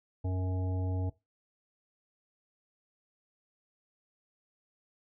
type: harmonic tone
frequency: 92.5 Hz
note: F#2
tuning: in tune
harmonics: 1 / 3 / 5 / 7 / 9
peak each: -30 / -40 / -44 / -47 / -49 dBFS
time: 0.24-1.1 s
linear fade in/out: 10 ms
effects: noise-tail reverb RT60 0.2 s tail -17 dB re dry